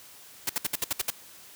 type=noise bursts; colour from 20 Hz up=white; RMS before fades=-27 dBFS; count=8; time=0.47-1.104 s; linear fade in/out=5 ms; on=25 ms; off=62 ms; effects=white hiss -50 dBFS RMS until 1.55 s + high-pass 60 Hz 12 dB/octave